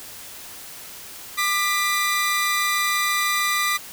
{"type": "tone pair together", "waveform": "sawtooth", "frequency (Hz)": [1194, 1981.2], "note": ["D6", "B6"], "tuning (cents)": [28, 5], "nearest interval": "major sixth", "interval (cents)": 877, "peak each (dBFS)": [-19, -19], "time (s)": [1.37, 3.78], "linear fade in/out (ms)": 20, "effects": ["white hiss -39 dBFS RMS until 3.92 s"]}